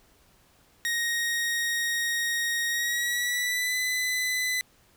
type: tone with pitch glide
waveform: sawtooth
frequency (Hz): 1872 to 2006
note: A#6 to B6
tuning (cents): +7 to +26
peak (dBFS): -22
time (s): 0.85-4.61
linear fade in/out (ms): 0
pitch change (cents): +119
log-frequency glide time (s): 2.68-3.76
effects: pink hiss -61 dBFS RMS until 4.96 s